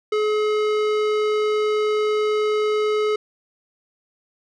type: tone with tanh clipping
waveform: sine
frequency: 425.4 Hz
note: G#4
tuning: 42 cents sharp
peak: -20 dBFS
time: 0.12-3.16 s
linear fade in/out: 5 ms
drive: 18 dB
effects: none